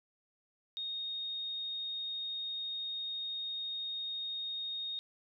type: tone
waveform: sine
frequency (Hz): 3714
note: A#7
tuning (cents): -7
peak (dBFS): -36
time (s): 0.77-4.99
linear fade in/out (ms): 0
effects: none